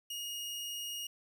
sawtooth tone, 2867 Hz, F7, 45 cents sharp, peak -35 dBFS, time 0.1-1.07 s, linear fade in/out 5 ms, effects 12-bit

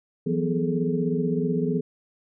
sine tone cluster, 167.2 / 183.2 / 248 / 416.6 / 439.9 Hz, E3 / F#3 / B3 / G#4 / A4, +25 / -17 / +7 / +5 / 0 cents, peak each -26 / -31 / -27 / -28 / -32 dBFS, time 0.26-1.81 s, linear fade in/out 10 ms, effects none

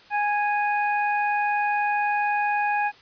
harmonic tone, 828 Hz, G#5, 5 cents flat, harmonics 1 / 2 / 3, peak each -22 / -28 / -30 dBFS, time 0.1-2.92 s, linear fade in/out 50 ms, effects white hiss -51 dBFS RMS until 3.01 s + resampled to 11025 Hz

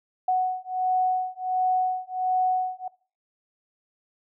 sine beating tone pair, 740 / 741.4 Hz, F#5 / F#5, 0 / +3 cents, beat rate 1.4 Hz, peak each -25 dBFS, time 0.28-2.88 s, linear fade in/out 5 ms, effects noise-tail reverb RT60 0.4 s tail -21 dB re dry

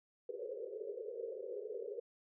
white band-pass noise, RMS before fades -44 dBFS, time 0.29-2 s, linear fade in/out 5 ms, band 390 to 530 Hz, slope 96 dB/octave, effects none

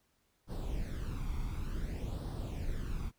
brown noise with flanger, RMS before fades -37 dBFS, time 0.47-3.12 s, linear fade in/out 50 ms, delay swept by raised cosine 0.21 to 0.89 ms, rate 0.55 Hz, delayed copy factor +0.65, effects pink hiss -75 dBFS RMS until 3.18 s

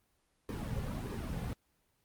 brown noise with flanger, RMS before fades -38 dBFS, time 0.49-1.53 s, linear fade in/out 0 ms, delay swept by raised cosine 1.4 to 3.2 ms, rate 1.6 Hz, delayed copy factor -0.8, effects pink hiss -75 dBFS RMS until 2.04 s + Opus 24 kbps

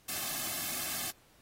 white noise with comb filter, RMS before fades -36 dBFS, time 0.08-1.11 s, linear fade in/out 10 ms, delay 2.1 ms, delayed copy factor -0.75, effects pink hiss -64 dBFS RMS until 1.41 s + AAC 48 kbps

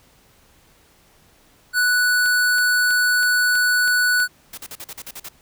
square tone, 1480 Hz, F#6, in tune, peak -16 dBFS, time 1.73-4.28 s, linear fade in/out 50 ms
click train, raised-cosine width 0.2 ms, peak -18 dBFS, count 7, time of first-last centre 2.26-4.202 s, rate 3.09 Hz
white noise bursts, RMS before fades -34 dBFS, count 9, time 4.53-5.288 s, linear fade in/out 5 ms, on 46 ms, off 43 ms
effects pink hiss -55 dBFS RMS until 5.41 s

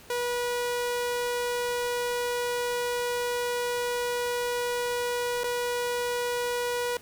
sawtooth tone with dropouts, 485.7 Hz, B4, 29 cents flat, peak -23 dBFS, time 0.1-6.97 s, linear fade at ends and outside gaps 2 ms, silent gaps 5.435-5.441 s, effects pink hiss -51 dBFS RMS until 7.01 s

